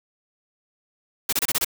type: noise bursts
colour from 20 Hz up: white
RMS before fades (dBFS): -22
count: 6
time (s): 1.29-1.647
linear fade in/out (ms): 5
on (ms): 37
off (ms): 27
effects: none